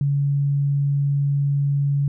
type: tone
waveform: sine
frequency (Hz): 141.4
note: C#3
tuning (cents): +35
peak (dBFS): -17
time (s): 0.01-2.08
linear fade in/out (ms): 2
effects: none